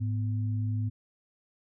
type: tone pair together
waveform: sine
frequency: 106.1 / 249.1 Hz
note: G#2 / B3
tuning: +38 / +15 cents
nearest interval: octave + minor third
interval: 1477 cents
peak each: -27 / -38 dBFS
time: 0-0.9 s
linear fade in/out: 20 ms
effects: none